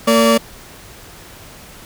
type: tone pair together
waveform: 30% pulse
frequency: 228.2 / 575 Hz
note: A#3 / D5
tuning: -37 / -37 cents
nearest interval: octave + major third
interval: 1600 cents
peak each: -10 dBFS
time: 0.07-0.38 s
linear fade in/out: 10 ms
effects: pink hiss -39 dBFS RMS until 1.85 s